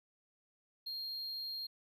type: tone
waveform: triangle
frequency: 4224 Hz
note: C8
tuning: 16 cents sharp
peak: -38 dBFS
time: 0.86-1.67 s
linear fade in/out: 10 ms
effects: none